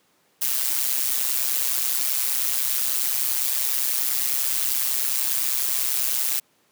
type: noise with amplitude modulation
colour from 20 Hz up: blue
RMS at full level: -20 dBFS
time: 0.41-6.4 s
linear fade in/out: 10 ms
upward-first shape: sine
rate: 130 Hz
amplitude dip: 80%
effects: pink hiss -63 dBFS RMS until 6.71 s + high-pass 200 Hz 12 dB/octave